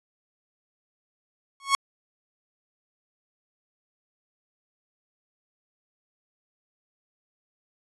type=tone with exponential growth; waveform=sawtooth; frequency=1102 Hz; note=C#6; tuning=11 cents flat; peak=-11 dBFS; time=1.6-1.75 s; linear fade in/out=1 ms; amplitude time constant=32 ms; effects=resampled to 24000 Hz